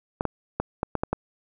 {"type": "clicks", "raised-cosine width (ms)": 1, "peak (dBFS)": -10, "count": 7, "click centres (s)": [0.209, 0.253, 0.6, 0.831, 0.953, 1.035, 1.13], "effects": []}